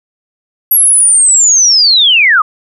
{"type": "linear sweep", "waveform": "sine", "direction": "down", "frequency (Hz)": [11590, 1160], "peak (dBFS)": -4, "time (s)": [0.71, 2.42], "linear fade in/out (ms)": 5, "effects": []}